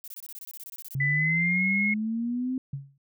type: noise bursts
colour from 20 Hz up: violet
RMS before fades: -41 dBFS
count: 15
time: 0.04-0.946 s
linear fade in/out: 0 ms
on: 38 ms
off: 24 ms
type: linear sweep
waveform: sine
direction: up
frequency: 134 to 261.6 Hz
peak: -26 dBFS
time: 0.95-2.58 s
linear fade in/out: 2 ms
type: tone with pitch glide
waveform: sine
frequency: 1996 to 2164 Hz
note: B6 to C#7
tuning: +18 to -42 cents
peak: -23 dBFS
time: 1-1.94 s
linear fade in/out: 5 ms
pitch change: +140 cents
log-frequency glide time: 1.15-1.62 s
type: tone with exponential decay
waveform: sine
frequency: 138.59 Hz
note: C#3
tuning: in tune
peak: -27 dBFS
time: 2.73-2.98 s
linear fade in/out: 5 ms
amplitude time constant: 54 ms
effects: none